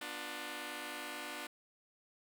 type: chord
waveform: 5% pulse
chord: B diminished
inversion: none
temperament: just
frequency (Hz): 246.9 / 296.3 / 355.6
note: B3 / D4 / F4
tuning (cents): 0 / +15 / +31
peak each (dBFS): -37 / -33 / -36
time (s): 0.01-1.47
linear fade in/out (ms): 5
effects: none